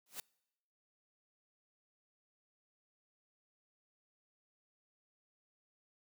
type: noise with exponential growth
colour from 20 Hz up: white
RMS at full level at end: -39 dBFS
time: 0.06-0.2 s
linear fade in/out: 2 ms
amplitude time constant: 29 ms
effects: noise-tail reverb RT60 0.9 s tail -26 dB re dry + high-pass 150 Hz 12 dB/octave